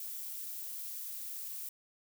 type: noise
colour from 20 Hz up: violet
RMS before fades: -42 dBFS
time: 0-1.69 s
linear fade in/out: 2 ms
effects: none